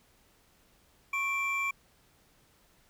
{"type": "tone pair together", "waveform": "triangle", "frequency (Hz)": [1097.4, 2349], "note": ["C#6", "D7"], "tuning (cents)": [-18, 0], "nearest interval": "octave + minor second", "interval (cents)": 1318, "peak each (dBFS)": [-33, -28], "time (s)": [1.13, 1.71], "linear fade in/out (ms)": 5, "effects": ["pink hiss -65 dBFS RMS until 2.89 s"]}